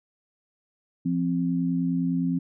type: tone pair together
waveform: sine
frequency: 172.4 / 262.2 Hz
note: F3 / C4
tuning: -22 / +4 cents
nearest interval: perfect fifth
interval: 726 cents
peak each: -25 / -25 dBFS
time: 1.05-2.39 s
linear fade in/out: 10 ms
effects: none